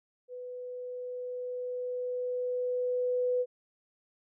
sine tone with level ramp, 497.3 Hz, B4, 12 cents sharp, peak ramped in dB -39 to -25 dBFS, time 0.28-3.46 s, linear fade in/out 50 ms, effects none

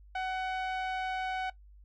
sawtooth tone with low-pass filter, 749 Hz, F#5, 21 cents sharp, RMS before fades -34 dBFS, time 0.15-1.5 s, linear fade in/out 5 ms, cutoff 2600 Hz, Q 0.85, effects noise-tail reverb RT60 0.1 s tail -17 dB re dry + added 50 Hz sine -52 dBFS peak until 1.84 s

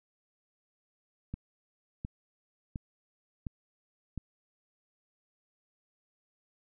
click train, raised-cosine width 5 ms, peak -24 dBFS, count 5, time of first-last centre 1.34-4.177 s, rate 1.41 Hz, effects none

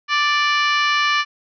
harmonic tone with a mistuned harmonic, 587.3 Hz, D5, in tune, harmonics 2 / 3 / 4 / 5 / 6 / 7 / 8 / 9 / 10, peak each -19 / -21 / -22 / -25 / -34 / -29 / -35 / -32 / -38 dBFS, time 0.08-1.25 s, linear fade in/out 50 ms, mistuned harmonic 8, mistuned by -31 cents, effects none

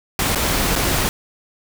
pink noise with dropouts, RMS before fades -19 dBFS, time 0.19-1.09 s, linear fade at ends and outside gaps 1 ms, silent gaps 0.349-0.357 / 0.755-0.76 s, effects none

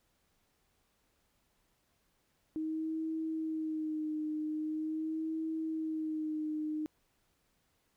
sine tone with vibrato, 313.3 Hz, D#4, 12 cents sharp, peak -33 dBFS, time 2.56-6.86 s, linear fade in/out 0 ms, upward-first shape sine, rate 0.43 Hz, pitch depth 36 cents each way, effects pink hiss -75 dBFS RMS until 7.96 s

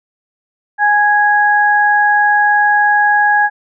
sine tone pair together, 830.6 / 1657.2 Hz, G#5 / G#6, 0 / -4 cents, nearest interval octave, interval 1196 cents, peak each -11 dBFS, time 0.78-3.5 s, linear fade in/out 50 ms, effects none

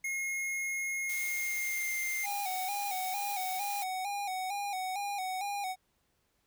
square tone with pitch glide, 2154 to 2104 Hz, C7 to C7, +50 to +9 cents, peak -33 dBFS, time 0.04-2.26 s, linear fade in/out 5 ms, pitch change -41 cents, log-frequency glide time 0.99-1.96 s
blue noise, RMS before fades -41 dBFS, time 1.09-3.84 s, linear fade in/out 5 ms
square tone with vibrato, 778 Hz, G5, 13 cents flat, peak -34 dBFS, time 2.23-5.76 s, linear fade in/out 50 ms, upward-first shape square, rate 2.2 Hz, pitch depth 71 cents each way
effects pink hiss -75 dBFS RMS until 6.46 s

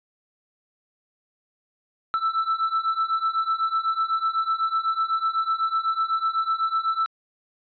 triangle beating tone pair, 1318.5 / 1326.5 Hz, E6 / E6, 0 / +10 cents, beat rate 8 Hz, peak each -24 / -22 dBFS, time 2.14-7.06 s, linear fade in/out 0 ms, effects resampled to 11025 Hz

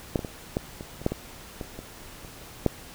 clicks, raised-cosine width 2 ms, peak -9 / -17 / -19 / -11 / -23 / -25 / -8 / -15 / -20 / -23 / -30 / -6 dBFS, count 12, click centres 0.158 / 0.192 / 0.248 / 0.569 / 0.809 / 1.016 / 1.064 / 1.12 / 1.612 / 1.79 / 2.248 / 2.663 s, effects pink hiss -45 dBFS RMS until 2.94 s

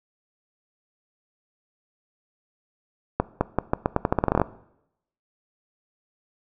accelerating click train, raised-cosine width 1 ms, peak -5 dBFS, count 16, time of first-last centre 3.2-4.416 s, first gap 210 ms, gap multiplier 0.84, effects noise-tail reverb RT60 0.8 s tail -19 dB re dry

